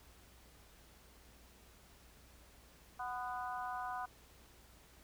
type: harmonic tone with a mistuned harmonic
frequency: 246.9 Hz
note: B3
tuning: in tune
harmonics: 3 / 4 / 5 / 6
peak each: -42 / -44 / -46 / -48 dBFS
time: 2.99-4.06 s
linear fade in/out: 10 ms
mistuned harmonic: 4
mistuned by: +27 cents
effects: added 60 Hz sine -64 dBFS peak until 5.03 s + pink hiss -63 dBFS RMS until 5.03 s